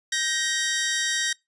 15% pulse tone pair together, 1568 / 1880.4 Hz, G6 / A#6, 0 / +15 cents, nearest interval minor third, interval 315 cents, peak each -23 / -18 dBFS, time 0.12-1.33 s, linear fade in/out 5 ms, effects noise-tail reverb RT60 0.2 s tail -25 dB re dry + resampled to 22050 Hz

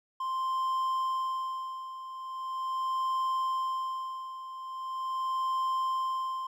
triangle tone with tremolo, 1046.5 Hz, C6, in tune, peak -25 dBFS, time 0.2-6.47 s, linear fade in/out 5 ms, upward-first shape sine, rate 0.41 Hz, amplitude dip 75%, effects none

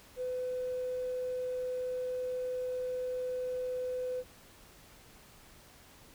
triangle tone with tanh clipping, 504 Hz, B4, 35 cents sharp, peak -32 dBFS, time 0.16-4.24 s, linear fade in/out 50 ms, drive 1 dB, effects pink hiss -57 dBFS RMS until 6.14 s

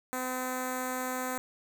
5% pulse tone with notch filter, 255.2 Hz, C4, 43 cents flat, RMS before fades -34 dBFS, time 0.13-1.38 s, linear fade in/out 0 ms, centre 3000 Hz, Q 0.6, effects none

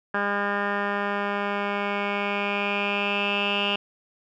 10% pulse tone with low-pass filter sweep, 202.5 Hz, G#3, 43 cents flat, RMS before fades -26 dBFS, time 0.14-3.76 s, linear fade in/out 5 ms, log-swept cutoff 1700 to 2800 Hz, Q 9, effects none

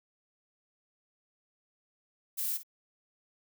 violet noise with echo, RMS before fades -33 dBFS, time 2.37-2.58 s, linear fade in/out 20 ms, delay 54 ms, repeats 1, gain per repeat -13 dB, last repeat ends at 2.634 s, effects none

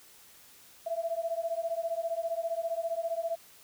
sine beating tone pair, 659.3 / 674.3 Hz, E5 / E5, 0 / +39 cents, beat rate 15 Hz, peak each -33 / -33 dBFS, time 0.86-3.36 s, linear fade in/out 10 ms, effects white hiss -56 dBFS RMS until 3.63 s

